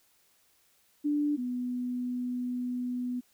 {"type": "tone pair in turn", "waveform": "sine", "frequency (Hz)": [293.7, 247.7], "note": ["D4", "B3"], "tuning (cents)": [0, 5], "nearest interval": "minor third", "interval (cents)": 295, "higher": "first", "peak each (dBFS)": [-25, -30], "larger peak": "first", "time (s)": [[1.04, 1.37], [1.37, 3.21]], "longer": "second", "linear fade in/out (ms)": 20, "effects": ["white hiss -67 dBFS RMS until 3.33 s"]}